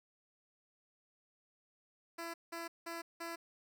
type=tone bursts; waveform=10% pulse; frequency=335.4 Hz; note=E4; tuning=30 cents sharp; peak=-33 dBFS; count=4; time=2.18-3.36 s; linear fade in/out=10 ms; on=160 ms; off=180 ms; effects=none